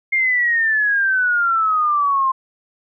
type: exponential sweep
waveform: sine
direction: down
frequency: 2136 to 1046.5 Hz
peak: -14 dBFS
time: 0.12-2.32 s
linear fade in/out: 10 ms
effects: none